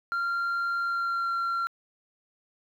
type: tone with pitch glide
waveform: sine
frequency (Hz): 1385 to 1370.7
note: F6 to F6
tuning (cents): -15 to -33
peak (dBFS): -23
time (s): 0.12-1.67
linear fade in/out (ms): 0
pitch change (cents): -18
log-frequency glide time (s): 0.81-1.34
effects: tanh soft clip ceiling -25 dBFS + 10-bit